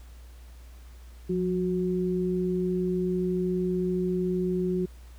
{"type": "tone pair together", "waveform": "sine", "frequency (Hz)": [178.65, 366.5], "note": ["F3", "F#4"], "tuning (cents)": [40, -16], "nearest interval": "octave", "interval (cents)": 1244, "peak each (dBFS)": -27, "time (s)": [1.29, 4.86], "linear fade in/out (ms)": 10, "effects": ["added 60 Hz sine -44 dBFS peak until 5.18 s", "pink hiss -58 dBFS RMS until 5.18 s"]}